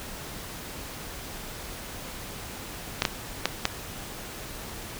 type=clicks; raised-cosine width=0.2 ms; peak=-4 dBFS; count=4; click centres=3.021 / 3.052 / 3.456 / 3.654 s; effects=pink hiss -39 dBFS RMS until 4.99 s